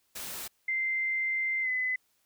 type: noise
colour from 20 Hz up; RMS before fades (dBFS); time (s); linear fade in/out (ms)
white; -39; 0.15-0.48; 10
type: tone with pitch glide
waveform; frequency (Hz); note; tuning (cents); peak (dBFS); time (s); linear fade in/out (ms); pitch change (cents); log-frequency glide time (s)
sine; 2084 to 2018; C7 to B6; -7 to +37; -27; 0.68-1.96; 5; -56; 1.62-1.69
effects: white hiss -72 dBFS RMS until 2.25 s